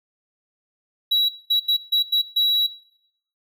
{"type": "tone bursts at uneven times", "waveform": "triangle", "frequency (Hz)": 3895, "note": "B7", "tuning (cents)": -25, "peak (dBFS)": -14, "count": 6, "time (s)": [[1.11, 1.29], [1.5, 1.6], [1.68, 1.77], [1.92, 2.03], [2.12, 2.22], [2.36, 2.67]], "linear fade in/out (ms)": 10, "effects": ["noise-tail reverb RT60 0.7 s tail -19 dB re dry"]}